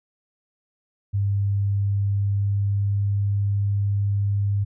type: tone with pitch glide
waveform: sine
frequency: 100 to 100.75 Hz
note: G2 to G2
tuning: +35 to +48 cents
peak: -19 dBFS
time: 1.13-4.65 s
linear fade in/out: 20 ms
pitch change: +13 cents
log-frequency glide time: 1.77-3.27 s
effects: none